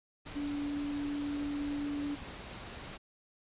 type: tone in noise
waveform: sine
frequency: 288.6 Hz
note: D4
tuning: 30 cents flat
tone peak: -33 dBFS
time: 0.35-2.16 s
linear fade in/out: 20 ms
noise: pink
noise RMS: -45 dBFS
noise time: 0.25-2.98 s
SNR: +9 dB
effects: resampled to 8000 Hz